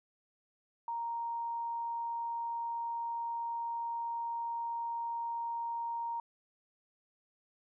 sine tone, 932.3 Hz, A#5, in tune, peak -34 dBFS, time 0.88-6.2 s, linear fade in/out 2 ms, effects none

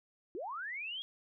sine linear sweep, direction up, 308.6 to 3322 Hz, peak -38 dBFS, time 0.35-1.02 s, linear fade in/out 0 ms, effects none

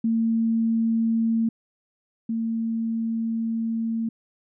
sine tone pair in turn, 226.7 / 226.7 Hz, A#3 / A#3, -48 / -48 cents, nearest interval unison, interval 0 cents, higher neither, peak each -19 / -23 dBFS, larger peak first, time 0.04-1.49 / 2.29-4.09 s, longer second, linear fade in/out 5 ms, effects none

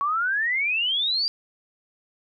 sine exponential sweep, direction up, 1108.7 to 4800 Hz, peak -21 dBFS, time 0.01-1.28 s, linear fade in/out 0 ms, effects none

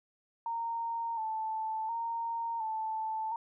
sine tone with vibrato, 901 Hz, A5, 41 cents sharp, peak -32 dBFS, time 0.46-3.36 s, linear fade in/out 2 ms, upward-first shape square, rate 0.7 Hz, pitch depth 43 cents each way, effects none

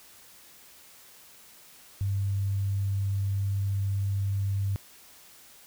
sine tone, 98.8 Hz, G2, 14 cents sharp, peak -25 dBFS, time 2.01-4.76 s, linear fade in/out 0 ms, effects white hiss -53 dBFS RMS until 5.66 s

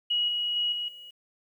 sine tone with level steps, 2906 Hz, F#7, 32 cents flat, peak -23 / -26 / -24 / -29 / -43 dBFS, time 0.1-1.11 s, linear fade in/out 10 ms, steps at 0.28 / 0.56 / 0.72 / 0.88 s, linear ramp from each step 5 ms, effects 10-bit

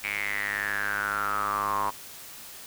square tone with band-pass filter sweep, 51 Hz, G#1, 31 cents flat, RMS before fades -29 dBFS, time 0.03-1.91 s, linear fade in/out 20 ms, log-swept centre 2300 to 1000 Hz, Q 9.7, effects white hiss -44 dBFS RMS until 2.66 s

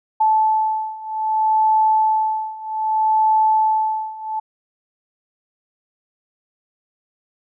sine beating tone pair, 871 / 871.63 Hz, A5 / A5, -18 / -17 cents, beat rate 0.63 Hz, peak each -19 / -17 dBFS, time 0.2-4.4 s, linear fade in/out 10 ms, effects none

